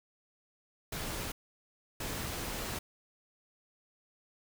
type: noise bursts at uneven times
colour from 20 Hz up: pink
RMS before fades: -38 dBFS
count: 2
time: 0.92-1.32 / 2-2.79 s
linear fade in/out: 5 ms
effects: none